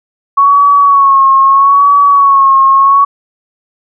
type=tone with vibrato; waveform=sine; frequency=1108.7 Hz; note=C#6; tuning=in tune; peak=-3 dBFS; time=0.37-3.05 s; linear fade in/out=10 ms; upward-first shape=sine; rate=0.78 Hz; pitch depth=46 cents each way; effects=none